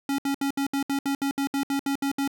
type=tone bursts; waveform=square; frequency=277.2 Hz; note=C#4; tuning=in tune; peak=-24 dBFS; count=14; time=0.09-2.277 s; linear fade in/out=2 ms; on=94 ms; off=67 ms; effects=none